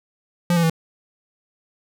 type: tone with pitch steps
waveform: square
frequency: 174.5 / 168.75 / 163.19 Hz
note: F3 / E3 / E3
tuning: -1 / +41 / -17 cents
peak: -16 dBFS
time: 0.5-0.698 s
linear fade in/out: 2 ms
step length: 66 ms
effects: none